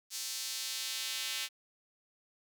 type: tone with high-pass filter sweep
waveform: square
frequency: 120 Hz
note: B2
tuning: 49 cents flat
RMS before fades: -38 dBFS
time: 0.1-1.49 s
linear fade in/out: 50 ms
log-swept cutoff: 5300 to 3000 Hz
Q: 1.4
effects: none